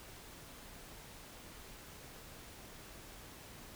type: silence
effects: pink hiss -53 dBFS RMS until 3.75 s